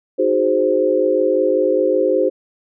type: chord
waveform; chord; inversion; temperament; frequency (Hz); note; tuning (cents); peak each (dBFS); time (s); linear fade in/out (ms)
sine; Ab dominant seventh; second; equal; 311.1 / 370 / 415.3 / 523.3; Eb4 / Gb4 / Ab4 / C5; 0 / 0 / 0 / 0; -22 / -19 / -20 / -16; 0.18-2.3; 20
effects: none